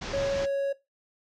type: low-pass noise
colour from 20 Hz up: pink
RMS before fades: -36 dBFS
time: 0.01-0.46 s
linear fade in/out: 10 ms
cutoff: 6400 Hz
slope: 48 dB/octave
type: tone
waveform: triangle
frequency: 554.4 Hz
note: C#5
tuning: in tune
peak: -23 dBFS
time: 0.13-0.73 s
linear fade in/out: 10 ms
effects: noise-tail reverb RT60 0.2 s tail -17 dB re dry